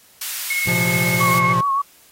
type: high-pass noise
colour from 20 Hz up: white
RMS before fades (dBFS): -27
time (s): 0.21-1.39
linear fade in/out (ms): 5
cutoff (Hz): 1500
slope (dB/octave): 12
type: tone with tremolo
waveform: sine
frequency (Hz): 2176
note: C#7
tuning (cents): -33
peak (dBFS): -18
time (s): 0.5-1.53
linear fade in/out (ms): 5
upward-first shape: square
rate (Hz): 16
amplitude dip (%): 30
type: chord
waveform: square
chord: Bb suspended second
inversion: none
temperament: equal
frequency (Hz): 116.54 / 130.81 / 174.61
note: Bb2 / C3 / F3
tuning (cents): 0 / 0 / 0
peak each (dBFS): -26 / -27 / -23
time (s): 0.67-1.61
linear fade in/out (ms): 5
type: tone with vibrato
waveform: sine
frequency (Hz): 1107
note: C#6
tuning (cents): -3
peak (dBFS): -16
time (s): 1.2-1.82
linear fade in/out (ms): 10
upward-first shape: triangle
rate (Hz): 7.1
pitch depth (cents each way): 51
effects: white hiss -51 dBFS RMS until 2.11 s + AAC 48 kbps